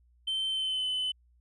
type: tone with pitch glide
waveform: sine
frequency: 3097 to 3025 Hz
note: G7 to F#7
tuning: -22 to +38 cents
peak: -26 dBFS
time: 0.27-1.12 s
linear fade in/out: 10 ms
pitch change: -40 cents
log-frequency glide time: 0.49-0.87 s
effects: tanh soft clip ceiling -27 dBFS + added 60 Hz sine -61 dBFS peak until 1.4 s